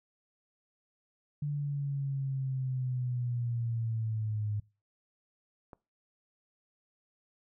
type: linear sweep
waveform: sine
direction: down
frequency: 146.83 to 103.83 Hz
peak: -30 dBFS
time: 1.42-4.6 s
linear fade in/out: 5 ms
type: click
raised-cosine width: 1 ms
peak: -33 dBFS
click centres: 5.732 s
effects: noise-tail reverb RT60 0.3 s tail -23 dB re dry